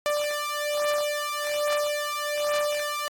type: beating tone pair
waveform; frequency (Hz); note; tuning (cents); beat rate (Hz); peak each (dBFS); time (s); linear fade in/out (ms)
sawtooth; 590 / 591.2; D5 / D5; +8 / +11; 1.2; -24; 0.06-3.08; 0
effects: AAC 64 kbps